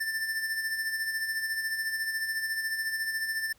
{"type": "tone with tremolo", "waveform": "square", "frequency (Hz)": 1776, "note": "A6", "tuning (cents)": 16, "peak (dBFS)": -28, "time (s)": [0, 3.53], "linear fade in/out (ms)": 10, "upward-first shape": "sine", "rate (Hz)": 14, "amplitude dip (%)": 50, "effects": ["pink hiss -63 dBFS RMS until 3.58 s"]}